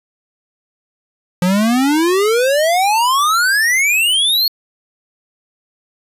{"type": "exponential sweep", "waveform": "square", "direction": "up", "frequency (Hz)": [174.6, 4400], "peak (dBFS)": -12, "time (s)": [1.42, 4.48], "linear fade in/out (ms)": 2, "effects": ["resampled to 32000 Hz"]}